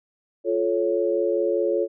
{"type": "chord", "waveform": "sine", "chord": "F augmented", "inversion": "none", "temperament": "equal with one note detuned", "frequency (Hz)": [349.2, 434.2, 554.4], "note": ["F4", "A4", "C#5"], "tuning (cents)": [0, -23, 0], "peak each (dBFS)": -24, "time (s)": [0.44, 1.88], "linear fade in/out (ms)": 50, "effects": []}